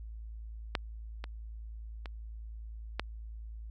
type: clicks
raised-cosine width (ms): 0.3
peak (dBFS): -13 / -24 / -26 / -15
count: 4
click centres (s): 0.752 / 1.241 / 2.058 / 2.996
effects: added 55 Hz sine -41 dBFS peak until 3.7 s